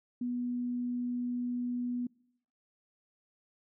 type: tone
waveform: sine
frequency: 244.8 Hz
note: B3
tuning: 15 cents flat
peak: -31 dBFS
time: 0.21-2.07 s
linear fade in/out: 5 ms
effects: noise-tail reverb RT60 0.8 s tail -26 dB re dry